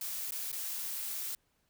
blue noise with dropouts, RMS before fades -38 dBFS, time 0.01-1.35 s, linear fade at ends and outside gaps 2 ms, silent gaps 0.309-0.32 / 0.517-0.527 s, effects pink hiss -75 dBFS RMS until 1.69 s

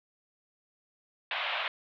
white band-pass noise, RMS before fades -33 dBFS, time 1.31-1.68 s, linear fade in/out 2 ms, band 580 to 3500 Hz, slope 48 dB/octave, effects none

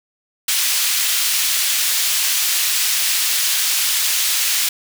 pink high-pass noise, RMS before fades -18 dBFS, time 0.48-4.69 s, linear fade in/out 5 ms, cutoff 2900 Hz, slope 12 dB/octave, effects none

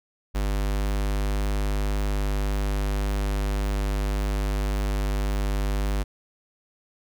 square tone with notch filter, 50.1 Hz, G1, 38 cents sharp, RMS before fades -25 dBFS, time 0.34-6.04 s, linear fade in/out 20 ms, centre 100 Hz, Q 1.2, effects none

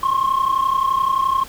sine tone pair together, 1057 / 1088.6 Hz, C6 / C#6, +17 / -32 cents, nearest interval minor second, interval 51 cents, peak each -16 / -17 dBFS, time 0.03-1.44 s, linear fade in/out 5 ms, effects tanh soft clip ceiling -12 dBFS + pink hiss -39 dBFS RMS until 1.48 s

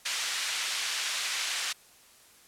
pink band-pass noise, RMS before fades -32 dBFS, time 0.05-1.73 s, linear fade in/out 10 ms, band 2000 to 7500 Hz, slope 12 dB/octave, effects white hiss -57 dBFS RMS until 2.47 s + low-pass 12000 Hz 12 dB/octave

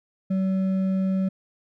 triangle tone with hard clipping, 190 Hz, F#3, 46 cents sharp, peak -22 dBFS, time 0.3-1.29 s, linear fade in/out 10 ms, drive 8 dB, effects none

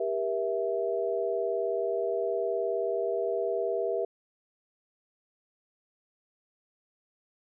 sine chord, E diminished, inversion first, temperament just, 395.6 / 474.7 / 659.3 Hz, G4 / Bb4 / E5, +16 / +31 / 0 cents, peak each -31 dBFS, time 0-4.05 s, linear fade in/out 5 ms, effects none

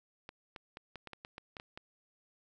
clicks, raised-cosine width 0.3 ms, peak -29 dBFS, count 11, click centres 0.291 / 0.562 / 0.771 / 0.957 / 1.073 / 1.133 / 1.249 / 1.381 / 1.568 / 1.599 / 1.775 s, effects none

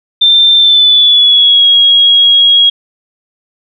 sine tone with pitch glide, 3576 to 3298 Hz, A7 to G#7, +27 to -13 cents, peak -3 dBFS, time 0.21-2.7 s, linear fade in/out 10 ms, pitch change -140 cents, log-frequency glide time 0.55-1.67 s, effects none

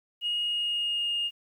sine tone with pitch glide, 2873 to 2838 Hz, F7 to F7, +48 to +27 cents, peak -25 dBFS, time 0.21-1.31 s, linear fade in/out 50 ms, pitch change -21 cents, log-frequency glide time 0.42-1.16 s, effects tanh soft clip ceiling -22 dBFS + 10-bit

